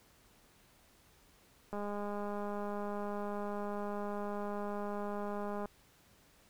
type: click train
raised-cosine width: 1 ms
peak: -27 dBFS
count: 806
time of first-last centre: 1.73-5.657 s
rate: 205 Hz
effects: pink hiss -65 dBFS RMS until 6.49 s